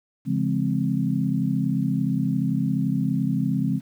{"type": "chord", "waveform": "sine", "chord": "Db major seventh", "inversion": "none", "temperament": "equal with one note detuned", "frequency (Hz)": [138.59, 170.33, 207.7, 261.6], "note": ["Db3", "F3", "Ab3", "C4"], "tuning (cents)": [0, -43, 0, 0], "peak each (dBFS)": -26, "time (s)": [0.25, 3.81], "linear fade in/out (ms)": 50, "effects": ["9-bit"]}